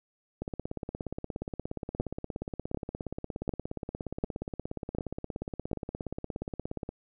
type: two click trains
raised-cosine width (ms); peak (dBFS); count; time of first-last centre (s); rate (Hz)
2; -15 / -21; 6 / 111; 2-5.731 / 0.42-6.891; 1.34 / 17
effects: none